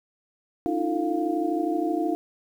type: tone cluster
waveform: sine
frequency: 288.2 / 314.7 / 347.4 / 444.3 / 702 Hz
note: D4 / D#4 / F4 / A4 / F5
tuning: -33 / +20 / -9 / +17 / +9 cents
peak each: -33 / -26 / -28 / -35 / -30 dBFS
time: 0.66-2.15 s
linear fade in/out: 0 ms
effects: 9-bit